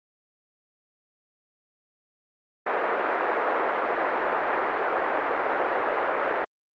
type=band-pass noise; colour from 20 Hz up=pink; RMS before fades=-25 dBFS; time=2.66-6.45 s; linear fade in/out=10 ms; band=410 to 1800 Hz; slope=24 dB/octave; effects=Opus 24 kbps